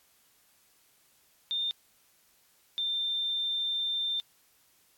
sine tone pair in turn, 3615 / 3586 Hz, A7 / A7, +46 / +32 cents, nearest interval unison, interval 14 cents, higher first, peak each -28 dBFS, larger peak neither, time 1.51-1.71 / 2.78-4.2 s, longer second, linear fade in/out 0 ms, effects white hiss -65 dBFS RMS until 4.97 s + AAC 64 kbps

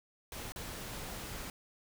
pink noise with dropouts, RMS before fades -43 dBFS, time 0.32-1.5 s, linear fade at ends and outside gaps 1 ms, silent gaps 0.521-0.56 s, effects none

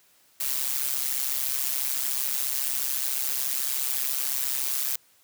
blue noise with amplitude modulation, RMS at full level -24 dBFS, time 0.4-4.96 s, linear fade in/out 5 ms, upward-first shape sine, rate 134 Hz, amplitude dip 85%, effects white hiss -61 dBFS RMS until 5.23 s + high-pass 80 Hz 12 dB/octave

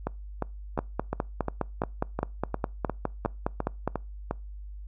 two click trains, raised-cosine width 1 ms, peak -14 / -12 dBFS, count 13 / 16, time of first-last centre 0.07-4.31 / 0.79-3.876 s, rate 2.83 / 4.86 Hz, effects noise-tail reverb RT60 0.3 s tail -25 dB re dry + added 50 Hz sine -38 dBFS peak until 4.87 s

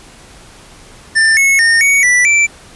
square tone with pitch steps, 1785 / 2190 / 1831 / 2236 / 1969 / 2335 Hz, A6 / C#7 / A#6 / C#7 / B6 / D7, +24 / -22 / -32 / +14 / -6 / -11 cents, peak -8 dBFS, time 1.15-2.47 s, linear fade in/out 20 ms, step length 220 ms, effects pink hiss -39 dBFS RMS until 2.75 s + resampled to 24000 Hz

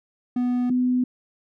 triangle / sine tone pair in turn, 246.9 / 250.6 Hz, B3 / B3, 0 / +25 cents, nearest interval unison, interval 25 cents, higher second, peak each -18 dBFS, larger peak neither, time 0.36-0.7 / 0.7-1.04 s, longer neither, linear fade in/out 5 ms, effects none

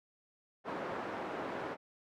pink band-pass noise, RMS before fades -40 dBFS, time 0.64-1.77 s, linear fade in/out 50 ms, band 310 to 1300 Hz, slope 12 dB/octave, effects none

